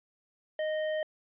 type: tone with hard clipping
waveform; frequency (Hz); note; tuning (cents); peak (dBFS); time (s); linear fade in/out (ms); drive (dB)
sine; 620; D#5; -6; -31; 0.59-1.03; 2; 12
effects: resampled to 8000 Hz